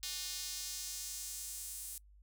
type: tone with high-pass filter sweep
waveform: square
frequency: 164.81 Hz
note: E3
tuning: in tune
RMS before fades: -43 dBFS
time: 0.03-1.98 s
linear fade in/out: 0 ms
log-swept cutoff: 4200 to 9400 Hz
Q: 1.4
effects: noise-tail reverb RT60 0.1 s tail -25 dB re dry + added 50 Hz sine -58 dBFS peak until 2.22 s